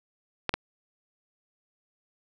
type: clicks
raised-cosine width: 0.3 ms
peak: -9 dBFS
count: 2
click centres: 0.493 / 0.54 s
effects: none